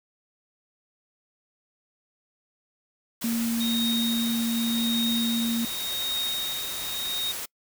white noise, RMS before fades -34 dBFS, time 3.21-7.46 s, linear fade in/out 10 ms
sine tone, 231.1 Hz, A#3, 15 cents flat, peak -24 dBFS, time 3.24-5.65 s, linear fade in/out 2 ms
sine tone with tremolo, 3729 Hz, A#7, in tune, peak -25 dBFS, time 3.6-7.32 s, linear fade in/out 10 ms, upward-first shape triangle, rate 0.87 Hz, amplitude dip 70%
effects noise-tail reverb RT60 0.1 s tail -26 dB re dry

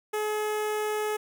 sawtooth tone with notch filter, 425 Hz, G#4, 40 cents sharp, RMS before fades -29 dBFS, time 0.13-1.17 s, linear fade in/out 10 ms, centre 4400 Hz, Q 1.4, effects none

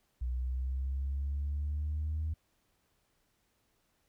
sine linear sweep, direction up, 61 to 79.1 Hz, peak -30 dBFS, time 0.21-2.34 s, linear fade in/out 10 ms, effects tanh soft clip ceiling -28 dBFS + pink hiss -75 dBFS RMS until 4.08 s

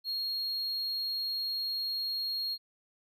triangle tone, 4270 Hz, C8, 34 cents sharp, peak -30 dBFS, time 0.04-2.58 s, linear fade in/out 50 ms, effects none

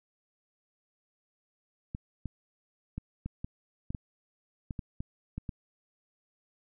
clicks, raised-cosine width 5 ms, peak -23 dBFS, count 12, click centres 1.949 / 2.257 / 2.98 / 3.26 / 3.445 / 3.905 / 3.948 / 4.708 / 4.792 / 5.005 / 5.38 / 5.492 s, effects none

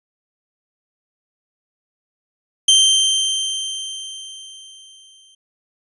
sawtooth tone with exponential decay, 3136 Hz, G7, in tune, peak -5 dBFS, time 2.68-5.35 s, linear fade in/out 5 ms, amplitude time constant 580 ms, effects resampled to 24000 Hz

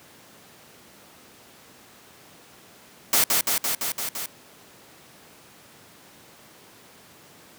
white noise with echo, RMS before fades -19 dBFS, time 3.13-3.24 s, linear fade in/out 2 ms, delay 170 ms, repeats 6, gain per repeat -2 dB, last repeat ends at 4.26 s, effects pink hiss -50 dBFS RMS until 7.58 s + high-pass 150 Hz 12 dB/octave

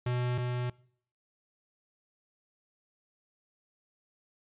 square tone pair in turn, 123.47 / 123.47 Hz, B2 / B2, 0 / 0 cents, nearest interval unison, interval 0 cents, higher neither, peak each -29 / -31 dBFS, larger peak first, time 0.06-0.38 / 0.38-0.7 s, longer neither, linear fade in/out 5 ms, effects noise-tail reverb RT60 0.6 s tail -23 dB re dry + resampled to 8000 Hz

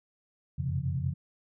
sine tone cluster, 87.6 / 93.8 / 126.7 / 136.9 / 171.6 Hz, F2 / F#2 / B2 / C#3 / F3, +6 / +24 / +45 / -21 / -30 cents, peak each -35 / -37 / -36 / -31 / -39 dBFS, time 0.58-1.14 s, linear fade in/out 10 ms, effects none

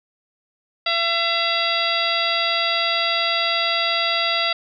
harmonic tone with a mistuned harmonic, 675 Hz, E5, 41 cents sharp, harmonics 1 / 2 / 3 / 4 / 5 / 6 / 7, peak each -26 / -26 / -26 / -26 / -26 / -26 / -26 dBFS, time 0.86-4.53 s, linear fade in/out 5 ms, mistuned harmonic 6, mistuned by -97 cents, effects none

